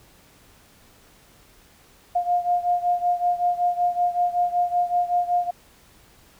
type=beating tone pair; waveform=sine; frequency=706 / 711.3 Hz; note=F5 / F5; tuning=+19 / +32 cents; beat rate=5.3 Hz; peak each=-21 / -24 dBFS; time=2.15-5.51 s; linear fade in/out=10 ms; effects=pink hiss -54 dBFS RMS until 6.39 s